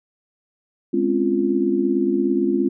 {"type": "chord", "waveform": "sine", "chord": "Db major seventh", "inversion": "second", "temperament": "just", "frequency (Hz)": [207.9, 259.9, 277.2, 346.5], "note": ["Ab3", "C4", "Db4", "F4"], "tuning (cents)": [2, -11, 0, -14], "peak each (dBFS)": [-24, -23, -23, -20], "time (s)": [0.93, 2.69], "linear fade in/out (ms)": 10, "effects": []}